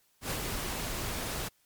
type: noise with ADSR envelope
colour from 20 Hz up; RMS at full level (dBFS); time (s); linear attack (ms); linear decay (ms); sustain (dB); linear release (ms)
pink; -32; 0.21-1.49; 96; 52; -3; 16
effects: white hiss -69 dBFS RMS until 1.65 s + MP3 96 kbps